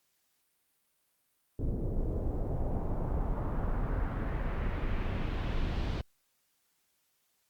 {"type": "noise with low-pass filter sweep", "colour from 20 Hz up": "brown", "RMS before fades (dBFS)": -32, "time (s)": [1.59, 6.01], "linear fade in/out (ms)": 2, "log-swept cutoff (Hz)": [400, 4200], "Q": 1.5, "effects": ["white hiss -75 dBFS RMS until 7.49 s", "Opus 48 kbps"]}